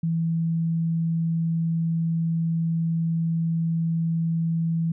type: tone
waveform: sine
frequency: 164.81 Hz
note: E3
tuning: in tune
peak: -21 dBFS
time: 0.03-4.92 s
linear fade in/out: 5 ms
effects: none